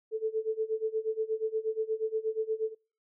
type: tone with tremolo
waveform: sine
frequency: 440 Hz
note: A4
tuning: in tune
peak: -25 dBFS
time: 0.11-2.75 s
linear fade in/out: 50 ms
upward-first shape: sine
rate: 8.4 Hz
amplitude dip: 90%
effects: noise-tail reverb RT60 0.4 s tail -25 dB re dry